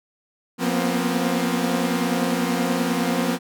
sawtooth tone cluster, 176.5 / 234.6 / 244.9 / 263.7 Hz, F3 / A#3 / B3 / C4, +19 / +11 / -14 / +14 cents, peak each -22 dBFS, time 0.58-3.39 s, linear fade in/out 50 ms, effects none

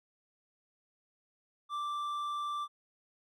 triangle tone with hard clipping, 1174.7 Hz, D6, in tune, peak -35 dBFS, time 1.69-2.68 s, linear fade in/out 50 ms, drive 9 dB, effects none

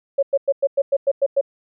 sine tone bursts, 554.4 Hz, C#5, in tune, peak -13 dBFS, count 9, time 0.18-1.412 s, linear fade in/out 10 ms, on 48 ms, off 100 ms, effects none

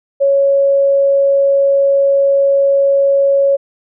sine tone, 554.4 Hz, C#5, in tune, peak -8 dBFS, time 0.2-3.57 s, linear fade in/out 20 ms, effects none

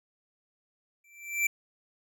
square tone with exponential growth, 2341 Hz, D7, 6 cents flat, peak -22 dBFS, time 1.04-1.47 s, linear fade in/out 5 ms, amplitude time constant 92 ms, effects none

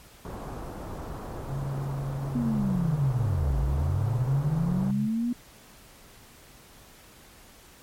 pink low-pass noise, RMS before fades -37 dBFS, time 0.25-4.91 s, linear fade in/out 2 ms, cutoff 1200 Hz, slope 24 dB/octave
sine tone with pitch glide, 137.7 to 136.91 Hz, C#3 to C#3, -11 to -21 cents, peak -29 dBFS, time 1.47-5.09 s, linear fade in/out 50 ms, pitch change -10 cents, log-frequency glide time 2.31-2.38 s
sine linear two-way sweep, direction down then up, 245.7 to 53.5 to 245.7 Hz, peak -24 dBFS, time 2.35-5.33 s, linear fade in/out 5 ms, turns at 3.59 s
effects pink hiss -52 dBFS RMS until 7.82 s + MP3 64 kbps

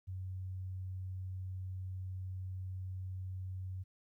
sine tone, 93.3 Hz, F#2, 15 cents sharp, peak -39 dBFS, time 0.07-3.84 s, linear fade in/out 20 ms, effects 13-bit

